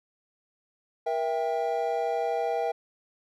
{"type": "chord", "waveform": "triangle", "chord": "E diminished", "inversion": "second", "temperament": "just", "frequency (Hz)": [474.7, 659.3, 791.1], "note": ["Bb4", "E5", "G5"], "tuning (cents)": [31, 0, 16], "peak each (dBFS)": -28, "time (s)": [1.06, 2.72], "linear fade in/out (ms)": 10, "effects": []}